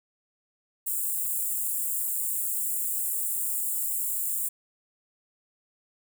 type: high-pass noise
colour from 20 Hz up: white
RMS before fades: -29 dBFS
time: 0.86-4.49 s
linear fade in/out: 10 ms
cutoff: 7300 Hz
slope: 96 dB/octave
effects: none